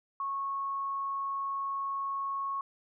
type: tone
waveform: sine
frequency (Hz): 1100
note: C#6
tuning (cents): -14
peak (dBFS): -31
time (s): 0.2-2.61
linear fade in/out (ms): 2
effects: none